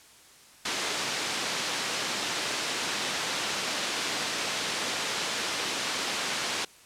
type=band-pass noise; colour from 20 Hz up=white; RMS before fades=-31 dBFS; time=0.65-6.65 s; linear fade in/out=5 ms; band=170 to 5100 Hz; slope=12 dB/octave; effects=white hiss -54 dBFS RMS until 6.85 s + low-pass 10000 Hz 12 dB/octave